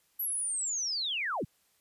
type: linear sweep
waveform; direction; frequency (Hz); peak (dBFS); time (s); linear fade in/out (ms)
sine; down; 11880 to 69.3; -30; 0.19-1.45; 10
effects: white hiss -70 dBFS RMS until 1.8 s + resampled to 32000 Hz